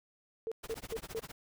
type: tone bursts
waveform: sine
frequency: 450 Hz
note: A4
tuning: 39 cents sharp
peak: -34 dBFS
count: 4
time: 0.47-1.194 s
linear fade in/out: 0 ms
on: 46 ms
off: 180 ms
type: noise with tremolo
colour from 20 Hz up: pink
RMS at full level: -43 dBFS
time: 0.63-1.32 s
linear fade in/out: 10 ms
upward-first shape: sine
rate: 15 Hz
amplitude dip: 100%
effects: none